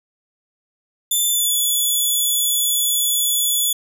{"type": "tone with pitch glide", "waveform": "5% pulse", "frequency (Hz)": [3520, 3428], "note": ["A7", "A7"], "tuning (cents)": [0, -46], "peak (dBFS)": -9, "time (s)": [1.11, 3.73], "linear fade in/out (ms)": 5, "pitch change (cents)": -46, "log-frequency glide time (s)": [1.3, 1.55], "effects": []}